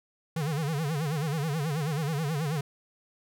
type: tone with vibrato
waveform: square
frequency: 151.8 Hz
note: D#3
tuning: 42 cents flat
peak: -28 dBFS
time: 0.36-2.61 s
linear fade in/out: 5 ms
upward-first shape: sine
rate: 9.3 Hz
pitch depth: 160 cents each way
effects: none